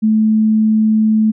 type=tone; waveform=sine; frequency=217.5 Hz; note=A3; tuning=20 cents flat; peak=-9 dBFS; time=0.02-1.32 s; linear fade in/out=20 ms; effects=none